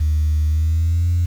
sine tone with pitch glide, 76.6 to 86.48 Hz, D#2 to F2, -27 to -16 cents, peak -13 dBFS, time 0-1.26 s, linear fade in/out 10 ms, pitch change +211 cents, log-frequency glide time 0.47-1.09 s, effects tanh soft clip ceiling -11 dBFS + 7-bit

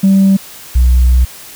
sine tone pair in turn, 194 / 61.99 Hz, G3 / B1, -18 / +7 cents, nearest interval octave + minor sixth, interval 1975 cents, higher first, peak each -3 dBFS, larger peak neither, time 0.03-0.37 / 0.75-1.25 s, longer second, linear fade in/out 10 ms, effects tanh soft clip ceiling -3 dBFS + white hiss -33 dBFS RMS until 1.55 s

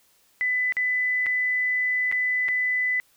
sine tone with dropouts, 2000 Hz, B6, 21 cents sharp, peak -21 dBFS, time 0.41-3 s, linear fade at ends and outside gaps 0 ms, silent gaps 0.723-0.768 / 1.261-1.266 / 2.115-2.124 / 2.483-2.487 s, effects white hiss -62 dBFS RMS until 3.16 s

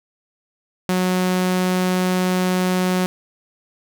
sawtooth tone, 183.3 Hz, F#3, 16 cents flat, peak -13 dBFS, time 0.89-3.06 s, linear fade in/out 0 ms, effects none

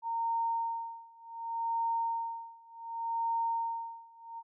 sine tone with tremolo, 920 Hz, A#5, 23 cents flat, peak -28 dBFS, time 0.02-4.43 s, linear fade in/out 50 ms, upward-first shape sine, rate 0.67 Hz, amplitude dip 95%, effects none

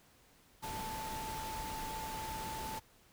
sine tone in noise, 880 Hz, A5, in tune, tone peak -41 dBFS, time 0.62-2.8 s, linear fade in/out 20 ms, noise pink, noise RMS -44 dBFS, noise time 0.62-2.8 s, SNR 0 dB, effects pink hiss -65 dBFS RMS until 3.12 s

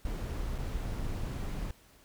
brown noise with dropouts, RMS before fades -35 dBFS, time 0.05-1.71 s, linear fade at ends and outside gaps 2 ms, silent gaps 0.581-0.585 s, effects pink hiss -61 dBFS RMS until 2.04 s

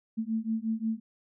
sine beating tone pair, 220 / 225.6 Hz, A3 / A3, 0 / +44 cents, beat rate 5.6 Hz, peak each -31 dBFS, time 0.17-1 s, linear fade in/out 20 ms, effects none

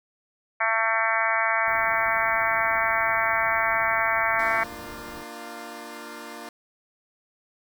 harmonic tone, 224.3 Hz, A3, 34 cents sharp, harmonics 3 / 4 / 5 / 6 / 7 / 8 / 9 / 10, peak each -29 / -29 / -29 / -29 / -29 / -29 / -29 / -29 dBFS, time 0.6-4.64 s, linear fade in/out 10 ms
pink band-stop noise, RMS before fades -45 dBFS, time 1.67-5.23 s, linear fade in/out 5 ms, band 1300 to 13000 Hz, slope 48 dB/octave
10% pulse chord, Bb major, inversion none, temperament equal with one note detuned, 233.1 / 298.5 / 349.2 Hz, Bb3 / D4 / F4, 0 / +28 / 0 cents, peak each -33 dBFS, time 4.39-6.49 s, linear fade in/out 2 ms
effects none

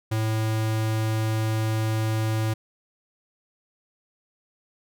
square tone, 110 Hz, A2, in tune, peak -23 dBFS, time 0.11-2.54 s, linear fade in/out 10 ms, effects none

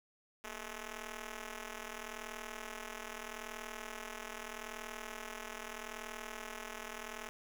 5% pulse ring-modulated tone, 215.4 Hz, A3, 37 cents flat, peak -29 dBFS, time 0.44-7.29 s, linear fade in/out 0 ms, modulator 195 Hz, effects none

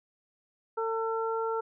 harmonic tone, 450.1 Hz, A4, 39 cents sharp, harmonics 1 / 2 / 3, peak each -30 / -34 / -35 dBFS, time 0.77-1.61 s, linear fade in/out 10 ms, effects none

